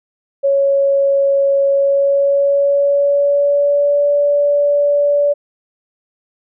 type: tone with pitch glide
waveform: sine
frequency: 554.4 to 576.9 Hz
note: C#5 to D5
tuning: 0 to -31 cents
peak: -10 dBFS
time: 0.43-5.34 s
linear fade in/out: 20 ms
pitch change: +69 cents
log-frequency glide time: 1.68-4.08 s
effects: none